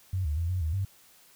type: tone with pitch steps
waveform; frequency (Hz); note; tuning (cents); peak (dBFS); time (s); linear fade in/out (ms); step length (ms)
sine; 93.4 / 74.4 / 84.2 / 91.7 / 78.6 / 97.2; F#2 / D2 / E2 / F#2 / D#2 / G2; +17 / +23 / +37 / -15 / +18 / -14; -26; 0.13-0.85; 5; 120
effects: white hiss -58 dBFS RMS until 1.35 s